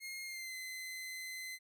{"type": "tone with pitch glide", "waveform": "sawtooth", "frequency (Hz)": [2140, 2047], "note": ["C7", "C7"], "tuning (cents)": [38, -38], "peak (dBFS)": -39, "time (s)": [0, 1.59], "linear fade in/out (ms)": 50, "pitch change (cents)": -76, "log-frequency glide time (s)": [0.24, 0.55], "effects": []}